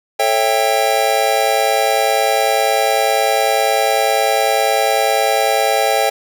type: chord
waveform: square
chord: A dominant seventh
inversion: none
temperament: just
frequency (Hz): 440 / 550 / 660 / 792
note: A4 / C#5 / E5 / G5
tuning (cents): 0 / -14 / +2 / +18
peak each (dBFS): -22 / -20 / -20 / -17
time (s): 0.19-6.1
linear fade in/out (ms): 10
effects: none